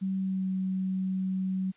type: tone with pitch glide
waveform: sine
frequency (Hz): 191 to 188.37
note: G3 to F#3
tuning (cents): -45 to +31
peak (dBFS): -27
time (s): 0.01-1.72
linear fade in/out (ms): 20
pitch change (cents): -24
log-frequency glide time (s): 0.16-0.48
effects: white hiss -63 dBFS RMS until 1.76 s + resampled to 8000 Hz